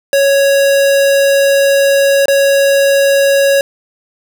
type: tone with dropouts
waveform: square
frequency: 554.4 Hz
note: C#5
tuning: in tune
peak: -8 dBFS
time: 0.13-3.61 s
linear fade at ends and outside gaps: 1 ms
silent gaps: 2.257-2.282 s
effects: none